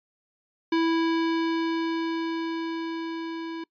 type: tone with level ramp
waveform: square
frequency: 329.1 Hz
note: E4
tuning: 3 cents flat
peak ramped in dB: -21 to -33 dBFS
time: 0.72-3.64 s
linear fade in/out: 5 ms
effects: noise-tail reverb RT60 0.1 s tail -24 dB re dry + resampled to 11025 Hz